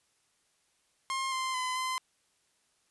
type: tone with pitch steps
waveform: sawtooth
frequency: 1064 / 1044 / 1017 / 1031 Hz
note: C6 / C6 / C6 / C6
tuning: +29 / -4 / -50 / -26 cents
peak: -27 dBFS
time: 1.1-1.98 s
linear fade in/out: 0 ms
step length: 220 ms
effects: white hiss -72 dBFS RMS until 2.9 s + resampled to 24000 Hz